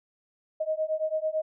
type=beating tone pair; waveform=sine; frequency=622.3 / 631.3 Hz; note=D#5 / D#5; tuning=0 / +25 cents; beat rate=9 Hz; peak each=-29 dBFS; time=0.6-1.42 s; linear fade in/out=10 ms; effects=none